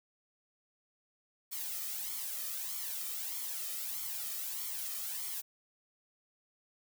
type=noise with flanger; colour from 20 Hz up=blue; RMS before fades=-39 dBFS; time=1.51-5.42 s; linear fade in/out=20 ms; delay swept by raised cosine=0.91 to 1.64 ms; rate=1.6 Hz; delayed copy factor=+0.65; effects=none